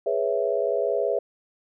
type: chord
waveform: sine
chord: C# minor seventh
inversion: second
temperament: equal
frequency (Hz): 415.3 / 493.9 / 554.4 / 659.3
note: G#4 / B4 / C#5 / E5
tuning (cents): 0 / 0 / 0 / 0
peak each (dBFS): -27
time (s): 0.06-1.19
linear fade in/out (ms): 5
effects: none